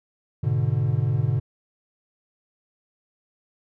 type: chord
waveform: triangle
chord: G# diminished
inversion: none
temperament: equal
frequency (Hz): 103.83 / 123.47 / 146.83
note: G#2 / B2 / D3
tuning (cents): 0 / 0 / 0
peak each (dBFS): -23 / -21 / -23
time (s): 0.43-1.4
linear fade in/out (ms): 10
effects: none